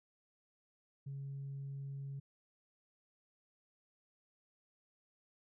sine tone, 138.2 Hz, C#3, 5 cents flat, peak -40 dBFS, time 1.06-2.2 s, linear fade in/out 10 ms, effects tanh soft clip ceiling -38 dBFS

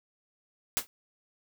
white noise with exponential decay, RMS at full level -24 dBFS, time 0.77-0.87 s, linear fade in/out 0 ms, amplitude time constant 21 ms, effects none

